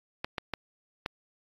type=clicks; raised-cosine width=0.3 ms; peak=-15 dBFS; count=4; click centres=0.245 / 0.382 / 0.537 / 1.061 s; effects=AAC 32 kbps